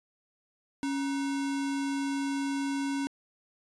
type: tone with sample-and-hold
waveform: sine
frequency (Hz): 277.2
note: C#4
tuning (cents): 0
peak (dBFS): -28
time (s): 0.83-3.07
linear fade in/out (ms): 0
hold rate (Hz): 1225
effects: resampled to 22050 Hz